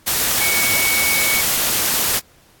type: tone in noise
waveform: sine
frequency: 2234 Hz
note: C#7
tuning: 13 cents sharp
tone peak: -18 dBFS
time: 0.4-1.42 s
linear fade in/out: 20 ms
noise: white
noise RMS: -18 dBFS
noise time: 0.06-2.2 s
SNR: -3 dB
effects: pink hiss -52 dBFS RMS until 2.6 s + AAC 64 kbps